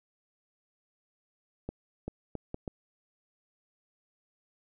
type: accelerating click train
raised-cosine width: 2 ms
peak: -22 dBFS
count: 5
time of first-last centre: 1.69-2.678 s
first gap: 390 ms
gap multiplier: 0.7
effects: none